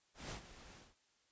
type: noise with ADSR envelope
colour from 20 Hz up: pink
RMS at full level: -44 dBFS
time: 0.14-0.95 s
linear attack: 170 ms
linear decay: 96 ms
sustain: -13 dB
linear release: 190 ms
effects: white hiss -75 dBFS RMS until 1.31 s + resampled to 16000 Hz